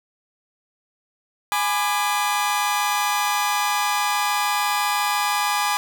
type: chord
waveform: sawtooth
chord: G# diminished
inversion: none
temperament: just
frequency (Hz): 830.6 / 996.7 / 1196.1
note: G#5 / B5 / D6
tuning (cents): 0 / +16 / +31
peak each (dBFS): -19 / -22 / -21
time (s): 1.52-5.77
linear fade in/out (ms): 0
effects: none